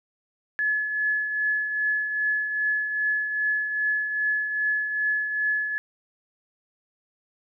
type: tone with tremolo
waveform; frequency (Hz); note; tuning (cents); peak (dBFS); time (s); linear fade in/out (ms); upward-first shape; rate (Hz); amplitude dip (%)
sine; 1709; G#6; +49; -20; 0.59-5.78; 0; triangle; 2.5; 55
effects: none